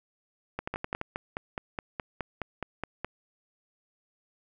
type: two click trains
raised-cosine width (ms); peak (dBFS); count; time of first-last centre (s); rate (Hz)
0.5; -17 / -17; 6 / 12; 0.59-1.014 / 0.74-3.046; 11.8 / 4.77
effects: none